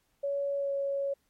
sine tone with pitch glide, 562 to 555.9 Hz, C#5 to C#5, +24 to +5 cents, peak -28 dBFS, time 0.23-1.14 s, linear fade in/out 10 ms, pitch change -19 cents, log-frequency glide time 0.56-0.72 s, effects pink hiss -73 dBFS RMS until 1.29 s + MP3 64 kbps

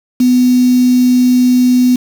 sine tone with quantisation, 249.8 Hz, B3, 20 cents sharp, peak -6 dBFS, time 0.2-1.96 s, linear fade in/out 5 ms, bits 4, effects none

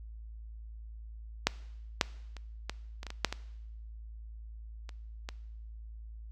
clicks, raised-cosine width 0.2 ms, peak -6 / -6 / -28 / -17 / -24 / -23 / -23 / -7 / -17 / -28 / -21 dBFS, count 11, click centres 1.47 / 2.012 / 2.367 / 2.696 / 3.031 / 3.067 / 3.104 / 3.247 / 3.326 / 4.892 / 5.289 s, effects noise-tail reverb RT60 0.9 s tail -20 dB re dry + added 55 Hz sine -43 dBFS peak until 6.31 s

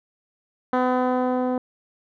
10% pulse tone with low-pass filter sweep, 252.7 Hz, B3, 40 cents sharp, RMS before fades -22 dBFS, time 0.73-1.58 s, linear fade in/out 2 ms, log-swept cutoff 1300 to 510 Hz, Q 0.73, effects none

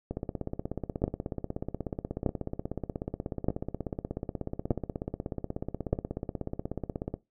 two click trains, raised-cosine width 2 ms, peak -19 / -11 dBFS, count 117 / 5, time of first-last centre 0.11-7.14 / 1.04-5.93 s, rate 16.5 / 0.818 Hz, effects noise-tail reverb RT60 0.2 s tail -18 dB re dry

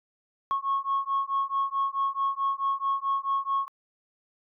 sine beating tone pair, 1094 / 1098.6 Hz, C#6 / C#6, -23 / -16 cents, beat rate 4.6 Hz, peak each -27 dBFS, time 0.51-3.68 s, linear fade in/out 0 ms, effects tanh soft clip ceiling -19 dBFS

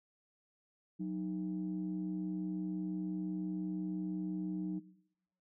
sine tone pair together, 184.02 / 309.9 Hz, F#3 / D#4, -9 / -7 cents, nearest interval major sixth, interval 902 cents, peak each -36 / -39 dBFS, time 0.99-4.8 s, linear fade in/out 20 ms, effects noise-tail reverb RT60 0.8 s tail -18 dB re dry + tanh soft clip ceiling -29 dBFS

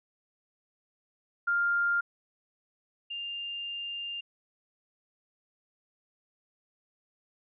sine tone pair in turn, 1400 / 2800 Hz, F6 / F7, +4 / +4 cents, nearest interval octave, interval 1200 cents, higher second, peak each -24 / -34 dBFS, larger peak first, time 1.47-2.01 / 3.1-4.21 s, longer second, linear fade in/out 10 ms, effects none

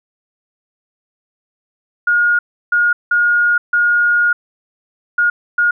sine tone bursts at uneven times, 1431 Hz, F6, 42 cents sharp, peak -10 dBFS, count 6, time 2.07-2.39 / 2.72-2.93 / 3.11-3.58 / 3.73-4.33 / 5.18-5.3 / 5.58-5.71 s, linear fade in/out 5 ms, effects none

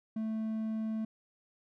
triangle tone, 220 Hz, A3, in tune, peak -30 dBFS, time 0.16-1.05 s, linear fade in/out 5 ms, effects none

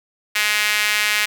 sawtooth tone with high-pass filter, 210.2 Hz, G#3, 21 cents sharp, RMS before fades -19 dBFS, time 0.35-1.26 s, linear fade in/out 10 ms, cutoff 2100 Hz, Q 2.1, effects none

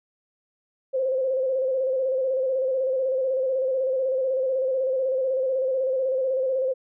sine tone with vibrato, 523.3 Hz, C5, in tune, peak -21 dBFS, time 0.93-6.74 s, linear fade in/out 20 ms, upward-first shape square, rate 16 Hz, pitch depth 40 cents each way, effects none

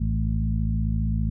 harmonic tone with a mistuned harmonic, 55.1 Hz, A1, 3 cents sharp, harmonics 1 / 2 / 3 / 4, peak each -24 / -27 / -29 / -30 dBFS, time 0-1.3 s, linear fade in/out 10 ms, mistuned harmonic 1, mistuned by +100 cents, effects none

